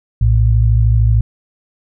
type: tone pair together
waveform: sine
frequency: 59.11 / 112.3 Hz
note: A#1 / A2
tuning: +25 / +36 cents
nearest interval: major seventh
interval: 1111 cents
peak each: -11 dBFS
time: 0.21-1.21 s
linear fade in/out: 5 ms
effects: none